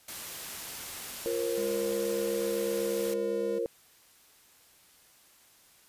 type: noise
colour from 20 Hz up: white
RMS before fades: -40 dBFS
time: 0.08-3.14 s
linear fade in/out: 5 ms
type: chord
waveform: sine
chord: F suspended fourth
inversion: none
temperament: equal with one note detuned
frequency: 349.2 / 466.2 / 534.2 Hz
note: F4 / Bb4 / C5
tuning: 0 / 0 / +36 cents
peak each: -35 / -30 / -35 dBFS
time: 1.26-3.66 s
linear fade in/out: 0 ms
type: tone with pitch glide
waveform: square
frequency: 205.3 to 203.9 Hz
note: G#3 to G#3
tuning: -20 to -32 cents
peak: -40 dBFS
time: 1.57-3.59 s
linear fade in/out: 10 ms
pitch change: -12 cents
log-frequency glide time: 2.59-2.97 s
effects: white hiss -60 dBFS RMS until 5.88 s + resampled to 32000 Hz